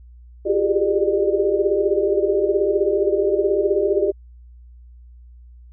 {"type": "tone cluster", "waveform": "sine", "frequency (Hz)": [346.6, 387.7, 403.3, 422.3, 601], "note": ["F4", "G4", "G4", "G#4", "D5"], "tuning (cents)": [-13, -19, 49, 29, 40], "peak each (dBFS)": [-25, -21, -20, -26, -23], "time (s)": [0.45, 4.12], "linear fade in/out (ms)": 20, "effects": ["added 60 Hz sine -41 dBFS peak until 5.72 s"]}